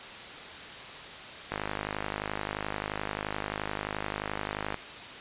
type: click train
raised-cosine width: 0.5 ms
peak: -16 dBFS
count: 167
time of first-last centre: 1.52-4.743 s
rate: 51.5 Hz
effects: white hiss -42 dBFS RMS until 5.2 s + resampled to 8000 Hz